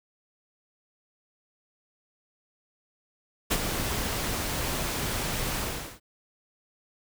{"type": "noise with ADSR envelope", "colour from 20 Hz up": "pink", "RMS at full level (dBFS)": -23, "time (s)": [3.5, 6], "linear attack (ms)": 19, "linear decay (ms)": 51, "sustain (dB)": -7, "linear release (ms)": 410, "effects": []}